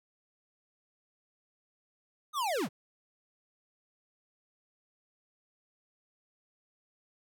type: linear sweep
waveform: square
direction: down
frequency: 1272 to 104.1 Hz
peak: -30 dBFS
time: 2.33-2.69 s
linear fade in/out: 50 ms
effects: none